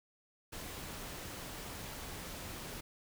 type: noise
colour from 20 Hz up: pink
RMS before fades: -45 dBFS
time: 0.52-2.81 s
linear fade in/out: 10 ms
effects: none